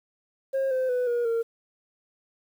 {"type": "tone with pitch steps", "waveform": "sine", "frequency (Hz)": [537, 516.6, 497, 478.1, 460], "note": ["C5", "C5", "B4", "A#4", "A#4"], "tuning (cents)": [45, -22, 11, 44, -23], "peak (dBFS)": -20, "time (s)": [0.53, 1.43], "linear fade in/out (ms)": 20, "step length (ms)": 180, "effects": ["tanh soft clip ceiling -22 dBFS", "9-bit"]}